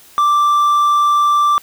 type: tone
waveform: triangle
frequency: 1174.7 Hz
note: D6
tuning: in tune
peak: -8 dBFS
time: 0.18-1.58 s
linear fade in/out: 0 ms
effects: white hiss -44 dBFS RMS until 1.62 s